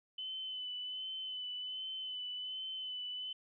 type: tone with vibrato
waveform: sine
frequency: 3024 Hz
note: F#7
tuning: 37 cents sharp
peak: -39 dBFS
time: 0.18-3.33 s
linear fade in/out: 5 ms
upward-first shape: sine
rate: 1.3 Hz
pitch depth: 25 cents each way
effects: none